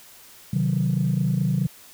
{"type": "chord", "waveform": "sine", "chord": "C diminished", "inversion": "none", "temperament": "equal", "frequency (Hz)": [130.81, 155.56, 185], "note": ["C3", "Eb3", "Gb3"], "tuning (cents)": [0, 0, 0], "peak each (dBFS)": -23, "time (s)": [0.53, 1.67], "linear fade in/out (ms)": 5, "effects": ["tanh soft clip ceiling -13 dBFS", "white hiss -48 dBFS RMS until 1.93 s"]}